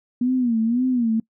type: tone with vibrato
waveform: sine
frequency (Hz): 239.4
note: A#3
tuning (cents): +46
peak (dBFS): -17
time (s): 0.21-1.2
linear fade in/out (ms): 5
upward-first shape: sine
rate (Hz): 1.9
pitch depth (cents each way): 130
effects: noise-tail reverb RT60 0.1 s tail -24 dB re dry

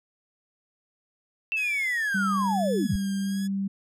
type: linear sweep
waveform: sine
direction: down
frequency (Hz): 2700 to 50.7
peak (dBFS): -24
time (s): 1.52-2.96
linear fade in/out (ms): 0
type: tone with vibrato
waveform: 10% pulse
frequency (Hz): 1661.2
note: G#6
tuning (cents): 0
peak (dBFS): -31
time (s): 1.56-3.48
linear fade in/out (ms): 20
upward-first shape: sine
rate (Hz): 1.1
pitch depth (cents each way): 65
type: tone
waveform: sine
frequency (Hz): 196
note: G3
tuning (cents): 0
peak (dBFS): -25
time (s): 2.14-3.68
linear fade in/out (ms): 10
effects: none

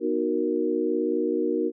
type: chord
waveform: sine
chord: B major seventh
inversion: none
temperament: equal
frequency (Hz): 246.9 / 311.1 / 370 / 466.2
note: B3 / D#4 / F#4 / A#4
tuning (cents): 0 / 0 / 0 / 0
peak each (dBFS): -31 / -27 / -27 / -27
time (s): 0-1.72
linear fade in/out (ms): 50
effects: none

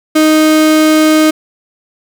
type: tone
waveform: 35% pulse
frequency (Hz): 311.1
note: D#4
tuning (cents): 0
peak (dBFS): -4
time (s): 0.15-1.31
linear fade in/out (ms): 10
effects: none

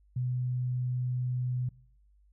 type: tone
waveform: sine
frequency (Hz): 125.3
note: B2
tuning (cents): +25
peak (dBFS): -28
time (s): 0.16-1.69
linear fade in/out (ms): 5
effects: noise-tail reverb RT60 0.6 s tail -22 dB re dry + added 50 Hz sine -60 dBFS peak until 2.32 s

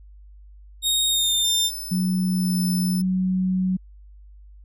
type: tone with pitch glide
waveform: sawtooth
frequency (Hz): 3729 to 3610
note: A#7 to A7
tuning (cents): 0 to +44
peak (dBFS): -16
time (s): 0.82-1.71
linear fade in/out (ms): 50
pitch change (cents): -56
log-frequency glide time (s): 1.08-1.35
type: tone with tremolo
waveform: 5% pulse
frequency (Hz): 5274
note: E8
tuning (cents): 0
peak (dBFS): -24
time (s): 1.44-3.02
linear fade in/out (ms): 10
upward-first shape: sine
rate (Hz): 1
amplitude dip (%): 60
type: tone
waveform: sine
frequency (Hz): 185.7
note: F#3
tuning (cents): +7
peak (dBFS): -19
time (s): 1.91-3.77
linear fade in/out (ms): 10
effects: added 50 Hz sine -43 dBFS peak until 4.64 s

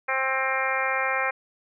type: harmonic tone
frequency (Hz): 264.7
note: C4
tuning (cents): +20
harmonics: 2 / 3 / 4 / 5 / 6 / 7 / 8 / 9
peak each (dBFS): -31 / -31 / -31 / -31 / -31 / -31 / -31 / -31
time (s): 0.08-1.31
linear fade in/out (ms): 10
effects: none

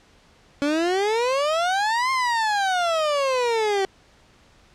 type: exponential two-way sweep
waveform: 30% pulse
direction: up then down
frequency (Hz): 280.7 to 1067 to 380.4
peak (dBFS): -17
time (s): 0.62-3.85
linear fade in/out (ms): 0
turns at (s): 2.11
effects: pink hiss -55 dBFS RMS until 4.74 s + low-pass 6000 Hz 12 dB/octave

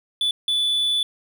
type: tone bursts at uneven times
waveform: triangle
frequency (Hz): 3471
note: A7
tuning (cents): -24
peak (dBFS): -17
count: 2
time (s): 0.21-0.31 / 0.48-1.03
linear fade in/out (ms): 2
effects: none

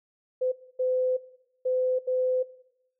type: tone bursts at uneven times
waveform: sine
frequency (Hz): 510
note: C5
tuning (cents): -44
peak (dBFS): -23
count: 4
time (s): 0.41-0.52 / 0.79-1.17 / 1.65-1.99 / 2.07-2.43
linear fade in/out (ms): 10
effects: noise-tail reverb RT60 0.8 s tail -17 dB re dry

